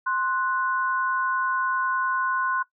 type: tone pair together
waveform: sine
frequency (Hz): 1048.4 / 1480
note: C6 / F#6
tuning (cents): +3 / 0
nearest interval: tritone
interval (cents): 597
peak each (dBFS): -25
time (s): 0.06-2.63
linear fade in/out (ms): 10
effects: noise-tail reverb RT60 0.1 s tail -17 dB re dry